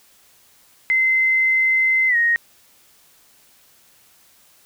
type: tone with pitch glide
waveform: sine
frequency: 2064 to 1871 Hz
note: C7 to A#6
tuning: -24 to +6 cents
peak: -14 dBFS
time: 0.9-2.36 s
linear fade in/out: 0 ms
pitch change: -170 cents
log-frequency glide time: 2.08-2.16 s
effects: white hiss -54 dBFS RMS until 4.65 s